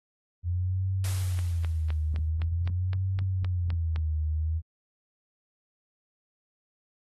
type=tone with vibrato; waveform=sine; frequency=85.8 Hz; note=F2; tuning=30 cents flat; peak=-25 dBFS; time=0.43-4.62 s; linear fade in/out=50 ms; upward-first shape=sine; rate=0.46 Hz; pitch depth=180 cents each way
type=noise with exponential decay; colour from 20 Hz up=white; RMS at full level=-37 dBFS; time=1.04-2.29 s; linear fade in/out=2 ms; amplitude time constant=270 ms
type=click train; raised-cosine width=0.3 ms; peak=-24 dBFS; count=11; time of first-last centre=1.39-3.961 s; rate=3.89 Hz
effects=AAC 32 kbps